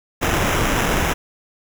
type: noise with sample-and-hold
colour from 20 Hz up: pink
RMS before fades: -19 dBFS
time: 0.21-1.14 s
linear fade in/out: 20 ms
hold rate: 4410 Hz
effects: none